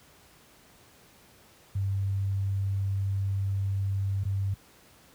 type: tone with dropouts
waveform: sine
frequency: 98 Hz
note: G2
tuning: in tune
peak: -25 dBFS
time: 1.75-4.54 s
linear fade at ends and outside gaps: 5 ms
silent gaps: 4.236-4.252 s
effects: pink hiss -57 dBFS RMS until 5.14 s + high-pass 60 Hz 12 dB/octave